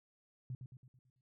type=tone with echo; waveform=sine; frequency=126.6 Hz; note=B2; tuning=43 cents sharp; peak=-39 dBFS; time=0.5-0.55 s; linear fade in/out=2 ms; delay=110 ms; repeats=6; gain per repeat=-6 dB; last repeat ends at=1.21 s; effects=none